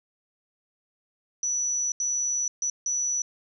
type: tone bursts at uneven times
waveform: sine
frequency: 5920 Hz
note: F#8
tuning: in tune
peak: -24 dBFS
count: 4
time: 1.43-1.92 / 2-2.48 / 2.62-2.7 / 2.86-3.22 s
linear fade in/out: 2 ms
effects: none